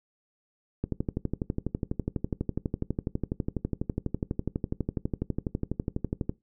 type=click train; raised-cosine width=3 ms; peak=-15 dBFS; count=67; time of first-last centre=0.84-6.295 s; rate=12.1 Hz; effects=noise-tail reverb RT60 0.2 s tail -20 dB re dry